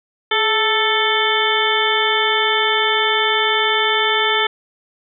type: harmonic tone with a mistuned harmonic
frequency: 440.1 Hz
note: A4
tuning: in tune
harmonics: 1 / 2 / 3 / 4 / 5 / 7 / 8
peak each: -22 / -22 / -22 / -22 / -22 / -22 / -22 dBFS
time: 0.31-4.47 s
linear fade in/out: 5 ms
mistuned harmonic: 1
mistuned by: -56 cents
effects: none